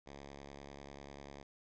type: tone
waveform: 5% pulse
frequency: 70.2 Hz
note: C#2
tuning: 22 cents sharp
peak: -38 dBFS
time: 0.06-1.43 s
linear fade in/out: 5 ms
effects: resampled to 16000 Hz